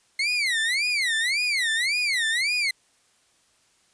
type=tone with vibrato; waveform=30% pulse; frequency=2093 Hz; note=C7; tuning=in tune; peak=-19 dBFS; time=0.19-2.71 s; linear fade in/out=5 ms; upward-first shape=sine; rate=1.8 Hz; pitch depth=290 cents each way; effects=white hiss -63 dBFS RMS until 3.93 s + resampled to 22050 Hz